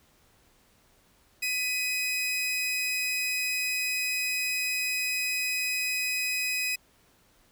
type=tone pair together; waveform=sawtooth; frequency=1987.8 / 2519 Hz; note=B6 / D#7; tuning=+11 / +21 cents; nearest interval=major third; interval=410 cents; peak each=-35 / -24 dBFS; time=1.42-6.76 s; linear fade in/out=10 ms; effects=pink hiss -63 dBFS RMS until 7.51 s